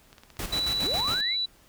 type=clicks; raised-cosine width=0.2 ms; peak=-31 dBFS; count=8; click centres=0.129 / 0.182 / 0.235 / 0.303 / 0.369 / 0.402 / 0.564 / 0.619 s
type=noise with tremolo; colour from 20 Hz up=pink; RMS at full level=-33 dBFS; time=0.39-1.21 s; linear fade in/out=2 ms; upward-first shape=square; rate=7.3 Hz; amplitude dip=55%
type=tone; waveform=sine; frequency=3951 Hz; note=B7; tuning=in tune; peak=-25 dBFS; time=0.52-1.46 s; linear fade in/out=10 ms
type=linear sweep; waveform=sine; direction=up; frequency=138.59 to 2316 Hz; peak=-31 dBFS; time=0.81-1.37 s; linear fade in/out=50 ms
effects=pink hiss -58 dBFS RMS until 1.68 s